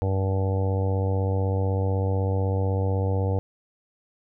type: harmonic tone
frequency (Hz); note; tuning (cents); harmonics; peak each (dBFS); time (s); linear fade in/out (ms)
96; G2; -36; 1 / 2 / 3 / 4 / 5 / 6 / 7 / 8 / 9; -22 / -35 / -35 / -39 / -30 / -37 / -40 / -39 / -39; 0.02-3.39; 0
effects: none